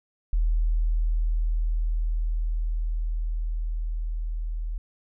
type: tone with level ramp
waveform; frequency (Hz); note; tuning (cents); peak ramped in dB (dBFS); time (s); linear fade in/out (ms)
sine; 40; D#1; +49; -19 to -27; 0.33-4.78; 0
effects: none